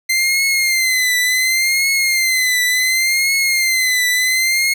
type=tone with vibrato; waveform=sawtooth; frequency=2077 Hz; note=C7; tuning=13 cents flat; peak=-10 dBFS; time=0.09-4.74 s; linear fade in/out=10 ms; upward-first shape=triangle; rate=0.69 Hz; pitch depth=89 cents each way; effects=none